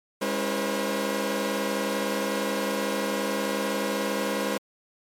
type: tone cluster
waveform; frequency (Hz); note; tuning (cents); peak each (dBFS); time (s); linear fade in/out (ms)
sawtooth; 203.6 / 277.3 / 331.8 / 483.8 / 535; G#3 / C#4 / E4 / B4 / C5; -34 / +1 / +11 / -36 / +38; -27 / -30 / -31 / -27 / -27; 0.21-4.58; 10
effects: MP3 64 kbps